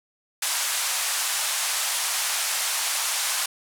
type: band-pass noise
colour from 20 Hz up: white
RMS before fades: -26 dBFS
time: 0.42-3.46 s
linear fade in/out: 5 ms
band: 710 to 11000 Hz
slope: 24 dB/octave
effects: none